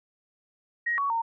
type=tone with pitch steps; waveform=sine; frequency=1887 / 1121 / 917 Hz; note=A#6 / C#6 / A#5; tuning=+21 / +19 / -29 cents; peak=-24 dBFS; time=0.86-1.22 s; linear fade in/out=10 ms; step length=120 ms; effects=none